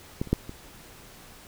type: clicks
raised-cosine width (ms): 3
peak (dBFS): -14 / -27 / -8 / -24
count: 4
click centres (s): 0.215 / 0.273 / 0.33 / 0.494
effects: pink hiss -49 dBFS RMS until 1.47 s